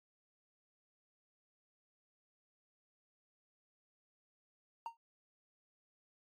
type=tone with exponential decay; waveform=triangle; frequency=922 Hz; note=A#5; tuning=19 cents flat; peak=-34 dBFS; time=4.86-4.97 s; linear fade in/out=1 ms; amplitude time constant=22 ms; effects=AAC 48 kbps

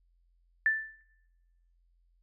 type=tone with exponential decay; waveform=sine; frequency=1764 Hz; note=A6; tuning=4 cents sharp; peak=-20 dBFS; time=0.66-1.01 s; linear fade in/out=1 ms; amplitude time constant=75 ms; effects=noise-tail reverb RT60 1.0 s tail -24 dB re dry + added 43 Hz sine -65 dBFS peak until 2.22 s

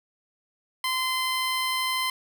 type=tone; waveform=15% pulse; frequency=1033 Hz; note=C6; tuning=22 cents flat; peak=-18 dBFS; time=0.84-2.1 s; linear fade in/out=2 ms; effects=none

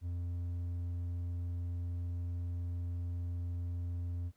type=tone with hard clipping; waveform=sine; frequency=87.31 Hz; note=F2; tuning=in tune; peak=-36 dBFS; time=0.01-4.32 s; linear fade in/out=50 ms; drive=3 dB; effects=pink hiss -75 dBFS RMS until 4.36 s

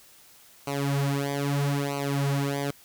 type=tone with flanger; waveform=sawtooth; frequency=140.9 Hz; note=C#3; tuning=29 cents sharp; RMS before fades=-27 dBFS; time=0.67-2.71 s; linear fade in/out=5 ms; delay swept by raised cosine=0.57 to 6.37 ms; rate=0.78 Hz; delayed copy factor=-1; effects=white hiss -54 dBFS RMS until 2.84 s

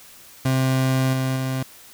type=tone with level steps; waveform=30% pulse; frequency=131.3 Hz; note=C3; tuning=6 cents sharp; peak=-15 / -18 / -20 dBFS; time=0.45-1.63 s; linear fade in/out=5 ms; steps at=1.13 / 1.36 s; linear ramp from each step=5 ms; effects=white hiss -46 dBFS RMS until 1.93 s

